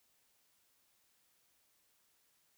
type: silence
effects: white hiss -74 dBFS RMS until 2.57 s

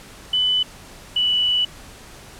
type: tone pair in turn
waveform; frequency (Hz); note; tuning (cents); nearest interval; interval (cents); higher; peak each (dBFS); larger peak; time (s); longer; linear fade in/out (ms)
sine; 3000 / 2960; F#7 / F#7; +23 / 0; unison; 23; first; -16; neither; 0.33-0.63 / 1.16-1.65; second; 5
effects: pink hiss -42 dBFS RMS until 2.39 s + low-pass 11000 Hz 12 dB/octave

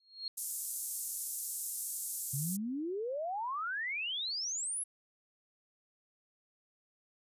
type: tone with exponential growth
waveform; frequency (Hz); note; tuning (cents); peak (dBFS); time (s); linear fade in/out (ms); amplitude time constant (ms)
sine; 4267; C8; +33; -33; 0-0.28; 2; 60
type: band-pass noise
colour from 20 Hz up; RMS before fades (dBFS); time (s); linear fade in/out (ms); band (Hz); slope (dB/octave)
white; -39; 0.37-2.57; 10; 7200 to 13000; 24
type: exponential sweep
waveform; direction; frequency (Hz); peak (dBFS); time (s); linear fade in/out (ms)
sine; up; 130.81 to 11175; -34; 2.33-4.84; 10
effects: resampled to 32000 Hz

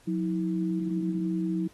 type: tone pair together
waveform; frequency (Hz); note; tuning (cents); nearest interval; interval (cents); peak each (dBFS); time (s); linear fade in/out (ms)
sine; 181.1 / 322.7; F#3 / E4; -37 / -37; minor seventh; 1000; -28 / -29; 0.07-1.68; 10
effects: pink hiss -59 dBFS RMS until 1.73 s + AAC 32 kbps

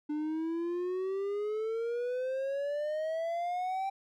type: exponential sweep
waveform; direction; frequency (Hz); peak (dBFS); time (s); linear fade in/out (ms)
triangle; up; 296.2 to 784; -29; 0.09-3.9; 10
effects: none

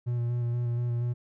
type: tone with vibrato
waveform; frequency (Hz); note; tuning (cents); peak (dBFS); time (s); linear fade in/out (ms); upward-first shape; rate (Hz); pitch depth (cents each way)
triangle; 120; B2; -49; -24; 0.06-1.14; 20; square; 4.2; 16
effects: none

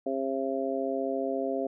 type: harmonic tone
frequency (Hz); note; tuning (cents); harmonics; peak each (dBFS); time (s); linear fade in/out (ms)
134.5; C3; +48; 2 / 3 / 4 / 5; -33 / -33 / -33 / -33; 0.06-1.67; 5
effects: none

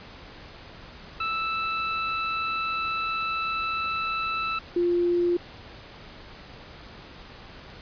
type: tone pair in turn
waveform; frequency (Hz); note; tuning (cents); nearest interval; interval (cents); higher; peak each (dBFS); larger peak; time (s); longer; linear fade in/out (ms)
25% pulse / sine; 1318.5 / 349.2; E6 / F4; 0 / 0; octave + major seventh; 2300; first; -22 / -20; second; 1.2-4.59 / 4.76-5.37; first; 5
effects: pink hiss -45 dBFS RMS until 7.81 s + resampled to 11025 Hz

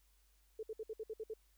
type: tone bursts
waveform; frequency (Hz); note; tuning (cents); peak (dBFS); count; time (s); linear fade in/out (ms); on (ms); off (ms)
sine; 438.7; A4; -5; -40; 8; 0.59-1.338; 5; 41; 60
effects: added 50 Hz sine -69 dBFS peak until 1.57 s + white hiss -75 dBFS RMS until 1.57 s

